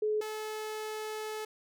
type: tone pair in turn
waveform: sine / sawtooth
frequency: 426.8 / 431.5 Hz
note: G#4 / A4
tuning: +47 / -34 cents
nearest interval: unison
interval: 19 cents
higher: second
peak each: -27 / -32 dBFS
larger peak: first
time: 0.02-0.21 / 0.21-1.45 s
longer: second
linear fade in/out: 5 ms
effects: none